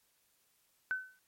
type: tone with exponential decay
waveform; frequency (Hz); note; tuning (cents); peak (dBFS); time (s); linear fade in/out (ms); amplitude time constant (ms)
sine; 1517; F#6; +43; -28; 0.91-1.19; 0; 59
effects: white hiss -73 dBFS RMS until 1.27 s + MP3 64 kbps